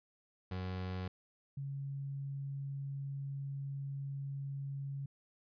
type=tone pair in turn; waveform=30% pulse / sine; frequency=92.5 / 138.59 Hz; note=F#2 / C#3; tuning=0 / 0 cents; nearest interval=perfect fifth; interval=700 cents; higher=second; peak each=-35 / -38 dBFS; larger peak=first; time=0.51-1.08 / 1.57-5.06 s; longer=second; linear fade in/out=5 ms; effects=resampled to 11025 Hz